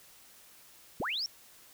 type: linear sweep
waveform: sine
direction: up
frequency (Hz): 114.1 to 5680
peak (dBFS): -31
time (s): 1-1.26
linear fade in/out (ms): 0
effects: white hiss -57 dBFS RMS until 1.73 s